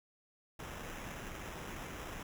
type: noise with sample-and-hold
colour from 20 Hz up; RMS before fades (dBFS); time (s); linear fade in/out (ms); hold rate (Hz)
pink; -45; 0.59-2.23; 5; 4410
effects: none